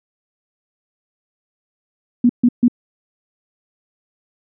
sine tone bursts, 242.3 Hz, B3, 33 cents flat, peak -8 dBFS, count 3, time 2.24-2.682 s, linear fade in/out 5 ms, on 54 ms, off 140 ms, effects none

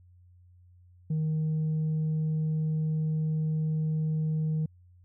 sine tone with tanh clipping, 156.2 Hz, D#3, 7 cents sharp, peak -26 dBFS, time 1.1-4.66 s, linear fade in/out 5 ms, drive 1 dB, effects added 89 Hz sine -54 dBFS peak until 5.04 s

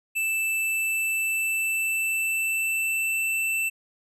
square tone with pitch glide, 2645 to 2665 Hz, E7 to E7, +5 to +18 cents, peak -24 dBFS, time 0.15-3.7 s, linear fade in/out 20 ms, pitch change +13 cents, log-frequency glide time 0.57-3.18 s, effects none

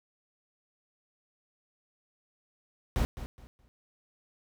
brown noise with echo, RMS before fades -27 dBFS, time 2.96-3.05 s, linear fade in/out 0 ms, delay 210 ms, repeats 3, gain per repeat -12 dB, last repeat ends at 3.68 s, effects none

